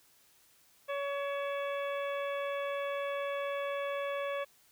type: harmonic tone with a mistuned harmonic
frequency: 563 Hz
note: C#5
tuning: 27 cents sharp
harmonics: 1 / 2 / 3 / 4 / 5 / 6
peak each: -34 / -40 / -44 / -46 / -48 / -50 dBFS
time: 0.88-4.45 s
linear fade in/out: 20 ms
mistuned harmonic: 5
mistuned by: -96 cents
effects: white hiss -65 dBFS RMS until 4.71 s